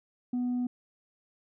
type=tone; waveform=sine; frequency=246.9 Hz; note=B3; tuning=in tune; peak=-25 dBFS; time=0.33-0.67 s; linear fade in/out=5 ms; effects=tanh soft clip ceiling -26 dBFS